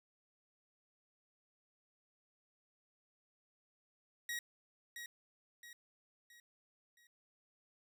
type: tone with echo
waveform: sawtooth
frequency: 1899 Hz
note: A#6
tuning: 32 cents sharp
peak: -35 dBFS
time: 4.29-4.39 s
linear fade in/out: 2 ms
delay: 670 ms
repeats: 4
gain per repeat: -7 dB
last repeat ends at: 7.07 s
effects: none